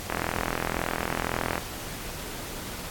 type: click train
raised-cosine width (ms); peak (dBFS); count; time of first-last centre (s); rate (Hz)
0.5; -11; 63; 0.1-1.58; 41.9
effects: pink hiss -37 dBFS RMS until 2.9 s + AAC 64 kbps